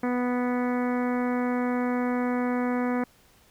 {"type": "harmonic tone", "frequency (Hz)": 246.9, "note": "B3", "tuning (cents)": 0, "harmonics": [1, 2, 3, 4, 5, 6, 7, 8, 9], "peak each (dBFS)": [-25, -31, -35, -37, -39, -41, -42, -43, -44], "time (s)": [0.03, 3.04], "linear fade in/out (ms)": 5, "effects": ["pink hiss -59 dBFS RMS until 3.5 s"]}